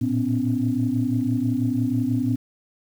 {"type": "tone cluster", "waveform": "sine", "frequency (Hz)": [112.1, 118.2, 252.5, 282.9], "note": ["A2", "A#2", "B3", "C#4"], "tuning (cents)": [33, 24, 39, 35], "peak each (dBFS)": [-27, -27, -22, -26], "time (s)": [0.01, 2.36], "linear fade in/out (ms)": 10, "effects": ["tanh soft clip ceiling -10 dBFS", "8-bit"]}